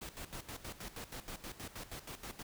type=noise with tremolo; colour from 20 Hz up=pink; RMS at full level=-45 dBFS; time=0.01-2.43 s; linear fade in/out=10 ms; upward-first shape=square; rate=6.3 Hz; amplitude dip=75%; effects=none